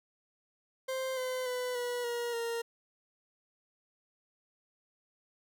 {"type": "tone with pitch steps", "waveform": "40% pulse", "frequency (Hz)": [523.3, 511.1, 499.1, 487.4, 476, 464.9], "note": ["C5", "C5", "B4", "B4", "A#4", "A#4"], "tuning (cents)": [0, -41, 18, -23, 36, -5], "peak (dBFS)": -32, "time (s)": [0.88, 2.62], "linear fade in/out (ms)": 10, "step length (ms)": 290, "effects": []}